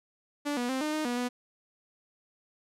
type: tone with pitch steps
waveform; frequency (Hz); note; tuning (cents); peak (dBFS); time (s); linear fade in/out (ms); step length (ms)
sawtooth; 290.7 / 243.4 / 262.3 / 304.6 / 308.6 / 242.9 / 246.3; D4 / B3 / C4 / D#4 / D#4 / B3 / B3; -18 / -25 / +4 / -37 / -14 / -29 / -5; -25; 0.45-1.29; 20; 120
effects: low-pass 11000 Hz 12 dB/octave